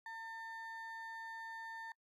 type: ring-modulated tone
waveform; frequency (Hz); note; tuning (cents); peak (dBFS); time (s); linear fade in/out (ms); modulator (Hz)
triangle; 1354; E6; +46; -40; 0.06-1.92; 2; 446
effects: noise-tail reverb RT60 0.1 s tail -26 dB re dry